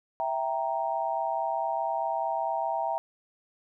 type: chord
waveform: sine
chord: E diminished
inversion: none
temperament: equal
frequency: 659.3 / 784 / 932.3 Hz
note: E5 / G5 / Bb5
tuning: 0 / 0 / 0 cents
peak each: -31 dBFS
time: 0.2-2.98 s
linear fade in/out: 0 ms
effects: none